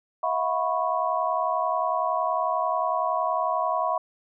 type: tone cluster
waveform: sine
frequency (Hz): 647 / 718 / 990 / 1100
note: E5 / F5 / B5 / C#6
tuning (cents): -32 / +48 / +4 / -14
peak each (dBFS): -28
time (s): 0.23-3.98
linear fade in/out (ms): 5
effects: none